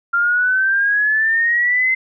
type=exponential sweep; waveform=sine; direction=up; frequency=1385 to 2072 Hz; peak=-13 dBFS; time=0.13-1.95 s; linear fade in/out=10 ms; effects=none